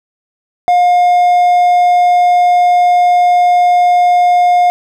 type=tone; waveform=triangle; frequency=712 Hz; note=F5; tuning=33 cents sharp; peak=-4 dBFS; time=0.68-4.7 s; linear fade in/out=0 ms; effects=none